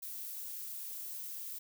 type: noise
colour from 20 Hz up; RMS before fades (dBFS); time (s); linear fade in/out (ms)
violet; -43; 0.02-1.59; 10
effects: none